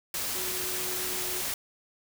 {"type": "tone in noise", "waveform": "sine", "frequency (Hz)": 367.7, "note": "F#4", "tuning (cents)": -11, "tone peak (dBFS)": -40, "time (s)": [0.35, 1.41], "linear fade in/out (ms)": 2, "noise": "white", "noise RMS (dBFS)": -32, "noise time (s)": [0.14, 1.54], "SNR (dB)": -11, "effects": []}